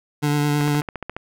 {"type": "tone with vibrato", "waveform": "25% pulse", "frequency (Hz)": 146.83, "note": "D3", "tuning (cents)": 0, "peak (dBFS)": -14, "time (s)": [0.22, 0.82], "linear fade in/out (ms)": 20, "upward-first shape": "sine", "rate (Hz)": 9.3, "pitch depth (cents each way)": 16}
{"type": "click train", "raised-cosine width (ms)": 0.5, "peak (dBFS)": -14, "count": 9, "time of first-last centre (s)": [0.61, 1.166], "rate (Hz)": 14.4}
{"effects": []}